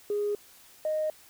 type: tone pair in turn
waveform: sine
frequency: 413.1 / 619 Hz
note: G#4 / D#5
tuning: -9 / -9 cents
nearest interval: perfect fifth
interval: 700 cents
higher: second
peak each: -25 dBFS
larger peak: neither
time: 0.1-0.35 / 0.85-1.1 s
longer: neither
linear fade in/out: 2 ms
effects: tanh soft clip ceiling -21 dBFS + white hiss -55 dBFS RMS until 1.29 s